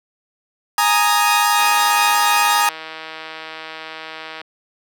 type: chord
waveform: sawtooth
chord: Ab suspended second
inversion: none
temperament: equal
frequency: 830.6 / 932.3 / 1244.5 Hz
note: Ab5 / Bb5 / Eb6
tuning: 0 / 0 / 0 cents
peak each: -14 dBFS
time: 0.78-2.69 s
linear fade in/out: 2 ms
type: click train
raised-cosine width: 0.3 ms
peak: -15 dBFS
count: 450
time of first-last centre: 1.59-4.414 s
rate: 159 Hz
effects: high-pass 400 Hz 12 dB/octave